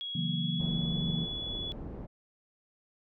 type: tone with pitch glide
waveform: sine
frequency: 3322 to 3406 Hz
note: G#7 to G#7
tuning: 0 to +43 cents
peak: -35 dBFS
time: 0.01-1.72 s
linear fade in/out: 0 ms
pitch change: +43 cents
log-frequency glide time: 0.14-0.94 s
type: chord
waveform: sine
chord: F# dominant seventh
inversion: second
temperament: equal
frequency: 138.59 / 164.81 / 185 / 233.1 Hz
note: C#3 / E3 / F#3 / A#3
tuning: 0 / 0 / 0 / 0 cents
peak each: -37 / -32 / -37 / -37 dBFS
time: 0.15-1.25 s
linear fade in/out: 5 ms
type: low-pass noise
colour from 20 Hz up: pink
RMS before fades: -41 dBFS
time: 0.59-2.07 s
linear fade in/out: 20 ms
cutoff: 510 Hz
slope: 12 dB/octave
effects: none